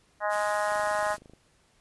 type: harmonic tone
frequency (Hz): 208.3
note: G#3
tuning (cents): +5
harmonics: 3 / 4 / 5 / 6 / 7 / 8 / 9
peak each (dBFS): -29 / -31 / -33 / -35 / -36 / -37 / -38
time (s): 0.2-1.17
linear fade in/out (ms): 50
type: noise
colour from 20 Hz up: white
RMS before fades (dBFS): -41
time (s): 0.29-1.19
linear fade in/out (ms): 50
type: click train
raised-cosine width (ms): 2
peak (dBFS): -37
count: 17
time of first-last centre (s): 0.72-1.335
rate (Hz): 26
effects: pink hiss -65 dBFS RMS until 1.8 s + resampled to 24000 Hz